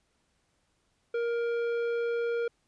triangle tone with tanh clipping, 469.3 Hz, A#4, 12 cents sharp, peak -29 dBFS, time 1.14-2.48 s, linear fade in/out 5 ms, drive 15 dB, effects pink hiss -73 dBFS RMS until 2.67 s + resampled to 22050 Hz

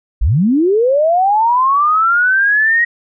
sine linear sweep, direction up, 39.04 to 1902 Hz, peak -9 dBFS, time 0.21-2.85 s, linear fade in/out 10 ms, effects none

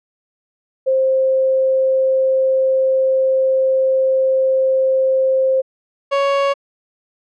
sine / 30% pulse tone pair in turn, 527 / 556.9 Hz, C5 / C#5, +12 / +8 cents, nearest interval minor second, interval 96 cents, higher second, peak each -12 / -11 dBFS, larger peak second, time 0.86-5.62 / 6.11-6.54 s, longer first, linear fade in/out 20 ms, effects low-pass 3000 Hz 12 dB/octave

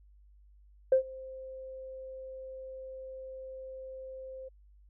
sine tone with ADSR envelope, 524 Hz, C5, 2 cents sharp, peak -17 dBFS, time 0.92-4.49 s, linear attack 4 ms, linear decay 100 ms, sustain -24 dB, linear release 13 ms, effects tanh soft clip ceiling -14 dBFS + added 50 Hz sine -56 dBFS peak until 4.89 s

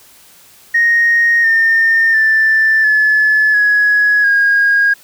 sine tone with pitch steps, 1864.7 / 1815.8 / 1768.2 / 1721.8 / 1676.7 / 1632.7 Hz, A#6 / A#6 / A6 / A6 / G#6 / G#6, 0 / -46 / +8 / -38 / +16 / -30 cents, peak -7 dBFS, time 0.74-4.94 s, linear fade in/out 10 ms, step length 700 ms, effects tanh soft clip ceiling -4 dBFS + white hiss -44 dBFS RMS until 5.03 s

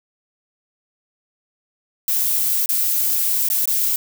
violet noise with dropouts, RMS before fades -19 dBFS, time 2.08-3.96 s, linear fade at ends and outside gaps 1 ms, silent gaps 2.659-2.69 / 3.487-3.501 / 3.656-3.675 s, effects none

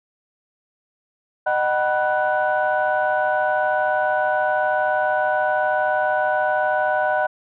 sine tone cluster, 614 / 753 / 978 / 1486 Hz, D#5 / F#5 / B5 / F#6, -23 / +30 / -17 / +7 cents, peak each -21 / -21 / -26 / -23 dBFS, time 1.46-7.27 s, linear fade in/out 10 ms, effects tanh soft clip ceiling -9 dBFS

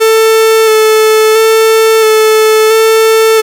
45% pulse tone with vibrato, 440 Hz, A4, in tune, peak -4 dBFS, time 0-3.42 s, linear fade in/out 20 ms, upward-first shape square, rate 0.74 Hz, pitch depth 16 cents each way, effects none

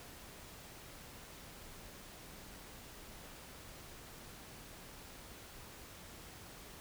silence, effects pink hiss -53 dBFS RMS until 6.8 s

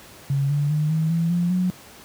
sine tone with pitch steps, 138.59 / 145.06 / 151.83 / 158.92 / 166.34 / 174.11 / 182.24 Hz, C#3 / D3 / D#3 / D#3 / E3 / F3 / F#3, 0 / -21 / -42 / +37 / +16 / -5 / -26 cents, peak -18 dBFS, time 0.3-1.7 s, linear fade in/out 0 ms, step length 200 ms, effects pink hiss -45 dBFS RMS until 2.04 s + high-pass 80 Hz 12 dB/octave

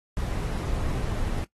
brown noise, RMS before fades -28 dBFS, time 0.17-1.44 s, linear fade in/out 0 ms, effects noise-tail reverb RT60 0.1 s tail -18 dB re dry + AAC 32 kbps

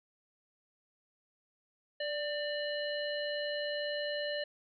harmonic tone with a mistuned harmonic, 587.3 Hz, D5, in tune, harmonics 1 / 3 / 5 / 7, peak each -35 / -40 / -42 / -43 dBFS, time 2-4.44 s, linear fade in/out 5 ms, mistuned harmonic 3, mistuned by +32 cents, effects none

